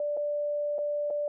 sine tone with dropouts, 587.3 Hz, D5, in tune, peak -27 dBFS, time 0-1.28 s, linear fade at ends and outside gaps 2 ms, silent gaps 0.168-0.172 / 0.783-0.788 / 1.103-1.107 s, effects none

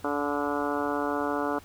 harmonic tone with a mistuned harmonic, 144.6 Hz, D3, 27 cents flat, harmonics 2 / 3 / 4 / 5 / 6 / 7 / 8 / 9 / 10, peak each -31 / -33 / -34 / -35 / -36 / -36 / -37 / -38 / -38 dBFS, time 0.04-1.59 s, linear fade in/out 5 ms, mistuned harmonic 8, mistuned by +23 cents, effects added 88 Hz sine -53 dBFS peak until 1.64 s + pink hiss -53 dBFS RMS until 1.64 s

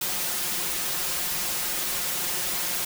white noise with comb filter, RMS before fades -28 dBFS, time 0.01-2.85 s, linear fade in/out 5 ms, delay 5.6 ms, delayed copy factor +1, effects none

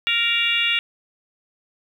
harmonic tone with a mistuned harmonic, 466.2 Hz, A#4, in tune, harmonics 3 / 4 / 5 / 6 / 7 / 8, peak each -30 / -29 / -24 / -20 / -26 / -31 dBFS, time 0.07-0.79 s, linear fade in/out 0 ms, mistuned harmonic 7, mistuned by +70 cents, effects 8-bit

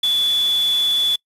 sine tone in noise, 3447 Hz, A7, 36 cents flat, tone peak -15 dBFS, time 0.03-1.16 s, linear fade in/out 5 ms, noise white, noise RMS -33 dBFS, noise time 0.03-1.16 s, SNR +15 dB, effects noise-tail reverb RT60 0.1 s tail -25 dB re dry + resampled to 32000 Hz

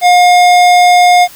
sine tone with hard clipping, 714 Hz, F5, 38 cents sharp, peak -5 dBFS, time 0.01-1.28 s, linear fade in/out 50 ms, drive 17 dB, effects white hiss -35 dBFS RMS until 1.35 s

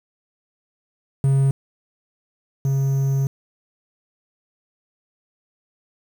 triangle tone pair in turn, 136.2 / 136.2 Hz, C#3 / C#3, -30 / -30 cents, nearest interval unison, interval 0 cents, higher neither, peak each -12 / -15 dBFS, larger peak first, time 1.24-1.51 / 2.65-3.27 s, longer second, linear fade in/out 2 ms, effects 7-bit

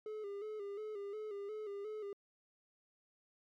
triangle tone with vibrato, 415.3 Hz, G#4, in tune, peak -39 dBFS, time 0.06-2.13 s, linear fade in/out 2 ms, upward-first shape square, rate 2.8 Hz, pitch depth 58 cents each way, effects MP3 96 kbps

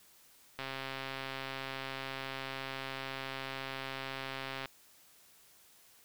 click train, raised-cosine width 0.3 ms, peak -23 dBFS, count 546, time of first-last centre 0.59-4.657 s, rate 134 Hz, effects white hiss -62 dBFS RMS until 6.04 s

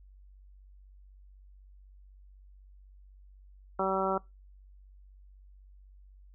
harmonic tone, 191.4 Hz, G3, 41 cents flat, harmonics 1 / 2 / 3 / 4 / 5 / 6 / 7, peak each -37 / -33 / -33 / -34 / -35 / -37 / -34 dBFS, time 3.79-4.18 s, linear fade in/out 5 ms, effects noise-tail reverb RT60 0.2 s tail -22 dB re dry + added 48 Hz sine -52 dBFS peak until 6.34 s

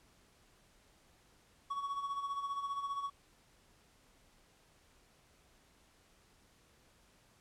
triangle tone with tremolo, 1120 Hz, C#6, 18 cents sharp, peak -32 dBFS, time 1.7-3.1 s, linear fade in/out 10 ms, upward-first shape sine, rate 15 Hz, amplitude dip 60%, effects pink hiss -67 dBFS RMS until 7.4 s + low-pass 11000 Hz 12 dB/octave

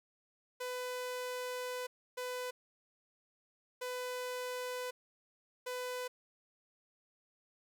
sawtooth tone bursts at uneven times, 500 Hz, B4, 21 cents sharp, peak -34 dBFS, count 4, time 0.6-1.87 / 2.17-2.51 / 3.81-4.91 / 5.66-6.08 s, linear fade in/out 10 ms, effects none

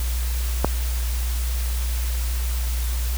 click, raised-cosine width 1 ms, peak -3 dBFS, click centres 0.646 s, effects added 60 Hz sine -21 dBFS peak until 3.17 s + white hiss -34 dBFS RMS until 3.17 s

